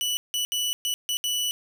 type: tone bursts at uneven times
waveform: sawtooth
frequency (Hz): 2960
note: F#7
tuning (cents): 0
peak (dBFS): -21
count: 6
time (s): 0.01-0.17 / 0.34-0.45 / 0.52-0.73 / 0.85-0.94 / 1.09-1.17 / 1.24-1.51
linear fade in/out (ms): 0
effects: none